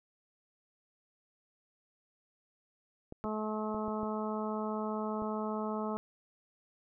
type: clicks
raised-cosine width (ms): 2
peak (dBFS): -30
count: 6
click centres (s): 3.124 / 3.249 / 3.746 / 3.881 / 4.032 / 5.221
type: harmonic tone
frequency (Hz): 215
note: A3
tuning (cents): -40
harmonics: 1 / 2 / 3 / 4 / 5 / 6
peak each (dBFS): -36 / -39 / -41 / -42 / -43 / -44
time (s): 3.24-5.97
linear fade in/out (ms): 0
effects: none